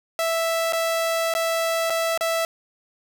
sawtooth tone with dropouts, 659.3 Hz, E5, in tune, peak -17 dBFS, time 0.19-2.45 s, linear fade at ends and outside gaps 1 ms, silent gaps 0.724-0.732 / 1.339-1.35 / 1.899-1.903 / 2.176-2.209 s, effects 8-bit

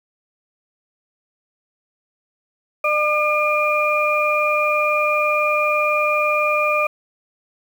harmonic tone, 602 Hz, D5, 43 cents sharp, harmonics 1 / 2 / 4, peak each -20 / -20 / -20 dBFS, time 2.84-6.87 s, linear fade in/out 5 ms, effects 7-bit

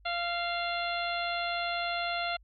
harmonic tone with a mistuned harmonic, 691 Hz, F5, 19 cents flat, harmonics 1 / 2 / 3 / 4 / 5 / 6, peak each -33 / -36 / -38 / -39 / -40 / -41 dBFS, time 0.05-2.37 s, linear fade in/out 10 ms, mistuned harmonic 3, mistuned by +24 cents, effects added 50 Hz sine -56 dBFS peak until 2.43 s

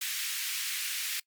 pink high-pass noise, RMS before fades -34 dBFS, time 0.01-1.2 s, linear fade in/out 5 ms, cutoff 1900 Hz, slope 24 dB/octave, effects noise-tail reverb RT60 0.1 s tail -24 dB re dry + Opus 48 kbps

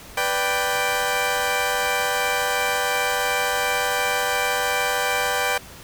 15% pulse chord, G major, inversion first, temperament equal, 493.9 / 587.3 / 784 Hz, B4 / D5 / G5, 0 / 0 / 0 cents, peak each -19 / -20 / -17 dBFS, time 0.17-5.58 s, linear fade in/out 5 ms, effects pink hiss -42 dBFS RMS until 5.83 s

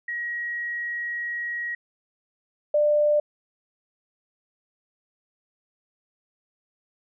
sine tone pair in turn, 1900 / 594.7 Hz, A#6 / D5, +33 / +22 cents, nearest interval octave + minor sixth, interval 2011 cents, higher first, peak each -27 / -17 dBFS, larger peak second, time 0.08-1.75 / 2.74-3.2 s, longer first, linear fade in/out 5 ms, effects none

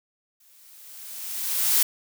blue noise with exponential growth, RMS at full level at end -18 dBFS, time 0.4-1.83 s, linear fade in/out 5 ms, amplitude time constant 310 ms, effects none

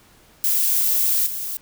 violet noise with level steps, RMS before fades -19 / -28 dBFS, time 0.44-1.57 s, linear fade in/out 0 ms, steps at 1.26 s, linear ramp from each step 10 ms, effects pink hiss -53 dBFS RMS until 1.61 s

